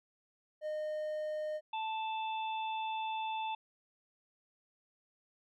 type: tone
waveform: triangle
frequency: 613 Hz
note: D#5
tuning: 26 cents flat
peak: -33 dBFS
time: 0.61-1.61 s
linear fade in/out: 50 ms
type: harmonic tone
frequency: 880 Hz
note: A5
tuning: in tune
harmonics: 1 / 3 / 4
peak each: -35 / -45 / -47 dBFS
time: 1.73-3.55 s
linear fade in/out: 5 ms
effects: none